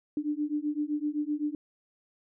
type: beating tone pair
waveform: sine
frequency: 293.7 / 301.5 Hz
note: D4 / D4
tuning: 0 / +46 cents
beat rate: 7.8 Hz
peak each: -31 dBFS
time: 0.17-1.55 s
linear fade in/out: 2 ms
effects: none